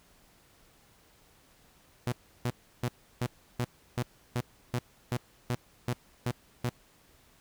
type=tone bursts; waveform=sawtooth; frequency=122 Hz; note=B2; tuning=21 cents flat; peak=-24 dBFS; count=13; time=2.07-6.693 s; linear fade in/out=0 ms; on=51 ms; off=330 ms; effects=pink hiss -62 dBFS RMS until 7.4 s